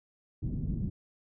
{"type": "low-pass noise", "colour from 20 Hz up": "white", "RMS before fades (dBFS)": -33, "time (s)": [0.42, 0.9], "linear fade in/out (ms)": 10, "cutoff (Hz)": 210, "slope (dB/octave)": 24, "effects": []}